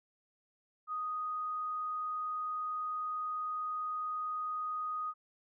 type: tone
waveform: sine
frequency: 1244.5 Hz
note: D#6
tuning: in tune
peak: -34 dBFS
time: 0.87-5.14 s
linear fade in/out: 50 ms
effects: none